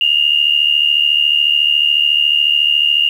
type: tone pair together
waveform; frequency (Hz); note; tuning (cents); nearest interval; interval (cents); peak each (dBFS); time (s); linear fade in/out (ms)
sine; 2794 / 2868; F7 / F7; 0 / +45; unison; 45; -13; 0.01-3.09; 2
effects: 7-bit